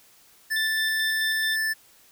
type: tone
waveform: square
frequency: 1760 Hz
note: A6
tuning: in tune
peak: -24 dBFS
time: 0.5-1.74 s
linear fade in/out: 20 ms
type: tone with tremolo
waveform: sine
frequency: 3585 Hz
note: A7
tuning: 32 cents sharp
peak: -28 dBFS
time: 0.56-1.56 s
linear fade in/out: 5 ms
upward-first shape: square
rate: 4.6 Hz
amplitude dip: 55%
effects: white hiss -56 dBFS RMS until 2.11 s